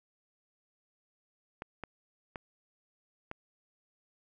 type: clicks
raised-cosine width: 0.5 ms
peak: -24 dBFS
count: 4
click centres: 1.621 / 1.837 / 2.358 / 3.314 s
effects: none